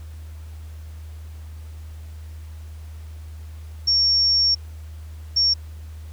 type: tone bursts at uneven times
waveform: sine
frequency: 5500 Hz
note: F8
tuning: 27 cents flat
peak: -15 dBFS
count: 2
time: 3.87-4.55 / 5.36-5.54 s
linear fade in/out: 10 ms
effects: added 78 Hz sine -34 dBFS peak until 6.12 s + pink hiss -53 dBFS RMS until 6.12 s